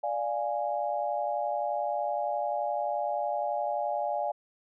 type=chord; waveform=sine; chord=D diminished; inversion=none; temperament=equal; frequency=587.3 / 698.5 / 830.6 Hz; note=D5 / F5 / Ab5; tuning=0 / 0 / 0 cents; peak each=-32 dBFS; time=0.03-4.32 s; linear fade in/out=10 ms; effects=none